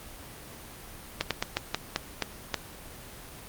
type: slowing click train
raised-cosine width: 0.2 ms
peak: -8 dBFS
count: 8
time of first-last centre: 1.21-2.543 s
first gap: 97 ms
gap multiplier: 1.22
effects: pink hiss -45 dBFS RMS until 3.48 s + Opus 24 kbps

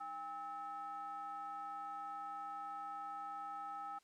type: ring-modulated tone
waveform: triangle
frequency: 246.9 Hz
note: B3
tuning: in tune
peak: -38 dBFS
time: 0-3.99 s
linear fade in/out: 10 ms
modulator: 1050 Hz
effects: white hiss -73 dBFS RMS until 4.03 s + low-pass 8000 Hz 12 dB/octave

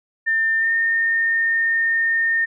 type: tone with pitch glide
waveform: sine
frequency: 1800 to 1825.1 Hz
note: A6 to A#6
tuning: +39 to -37 cents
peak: -16 dBFS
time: 0.26-2.46 s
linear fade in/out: 20 ms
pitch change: +24 cents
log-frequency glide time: 0.58-0.73 s
effects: none

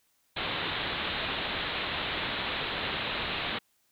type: low-pass noise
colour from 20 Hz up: white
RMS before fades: -33 dBFS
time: 0.36-3.59 s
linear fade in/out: 10 ms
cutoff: 4000 Hz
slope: 96 dB/octave
effects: white hiss -71 dBFS RMS until 3.91 s

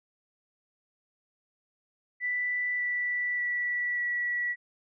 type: tone with pitch steps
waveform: sine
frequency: 1978 / 1965.5 / 1953 / 1940.7 Hz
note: B6 / B6 / B6 / B6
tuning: +2 / -9 / -20 / -31 cents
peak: -27 dBFS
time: 2.2-4.56 s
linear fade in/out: 50 ms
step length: 590 ms
effects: none

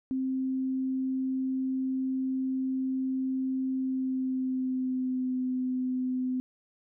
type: tone with pitch glide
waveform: sine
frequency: 262.1 to 255.2 Hz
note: C4 to C4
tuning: +3 to -43 cents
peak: -27 dBFS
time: 0.11-6.4 s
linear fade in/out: 0 ms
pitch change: -46 cents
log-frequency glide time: 3.76-5.38 s
effects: none

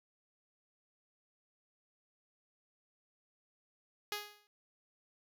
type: tone with exponential decay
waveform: 5% pulse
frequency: 415.3 Hz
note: G#4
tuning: in tune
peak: -23 dBFS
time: 4.12-4.47 s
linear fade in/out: 1 ms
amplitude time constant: 76 ms
effects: none

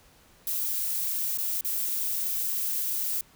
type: noise with dropouts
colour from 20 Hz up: violet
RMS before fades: -29 dBFS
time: 0.47-3.21 s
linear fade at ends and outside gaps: 2 ms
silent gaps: 1.375-1.384 / 1.61-1.647 s
effects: pink hiss -58 dBFS RMS until 3.35 s

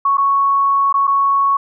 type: tone with dropouts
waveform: sine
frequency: 1108.7 Hz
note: C#6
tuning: in tune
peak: -11 dBFS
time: 0.05-1.57 s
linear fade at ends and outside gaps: 5 ms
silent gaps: 0.172-0.18 / 0.927-0.94 / 1.071-1.076 s
effects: none

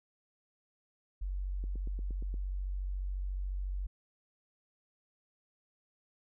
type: tone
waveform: sine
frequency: 47.06 Hz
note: F#1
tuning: 30 cents sharp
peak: -33 dBFS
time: 1.21-3.87 s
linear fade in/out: 10 ms
type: click train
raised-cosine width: 3 ms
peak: -35 dBFS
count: 7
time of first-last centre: 1.64-2.342 s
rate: 8.55 Hz
effects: none

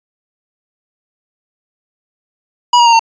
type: tone with pitch steps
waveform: square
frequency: 970 / 950 / 930.5 / 911.3 Hz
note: B5 / A#5 / A#5 / A#5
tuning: -31 / +33 / -3 / -39 cents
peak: -6 dBFS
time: 2.73-2.994 s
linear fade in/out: 5 ms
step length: 66 ms
effects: resampled to 16000 Hz

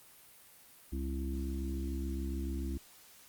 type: harmonic tone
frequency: 67.1 Hz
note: C2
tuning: 44 cents sharp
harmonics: 1 / 3 / 4 / 5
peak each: -35 / -43 / -43 / -43 dBFS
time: 0.92-2.78 s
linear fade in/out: 10 ms
effects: white hiss -58 dBFS RMS until 3.28 s + Opus 32 kbps

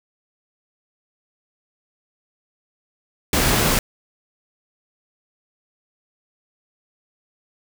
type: noise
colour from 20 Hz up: pink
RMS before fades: -18 dBFS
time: 3.33-3.79 s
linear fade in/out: 2 ms
effects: none

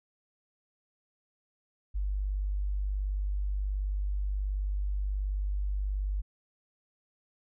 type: tone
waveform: sine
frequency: 49.32 Hz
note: G1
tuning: 11 cents sharp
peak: -28 dBFS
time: 1.94-6.22 s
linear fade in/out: 20 ms
effects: none

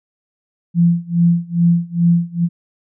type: tone with tremolo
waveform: sine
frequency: 171.1 Hz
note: F3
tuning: 35 cents flat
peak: -8 dBFS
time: 0.74-2.49 s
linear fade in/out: 50 ms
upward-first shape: sine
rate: 2.4 Hz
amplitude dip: 95%
effects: none

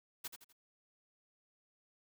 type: noise with echo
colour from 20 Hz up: white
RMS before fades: -42 dBFS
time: 0.24-0.28 s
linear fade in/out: 10 ms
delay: 83 ms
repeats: 3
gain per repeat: -8 dB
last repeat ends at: 0.529 s
effects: none

